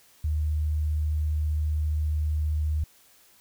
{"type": "tone with vibrato", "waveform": "sine", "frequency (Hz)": 76.4, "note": "D#2", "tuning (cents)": -31, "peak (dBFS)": -23, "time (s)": [0.24, 2.84], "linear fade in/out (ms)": 5, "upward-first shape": "triangle", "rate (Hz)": 15, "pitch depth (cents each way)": 8, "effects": ["white hiss -58 dBFS RMS until 3.4 s"]}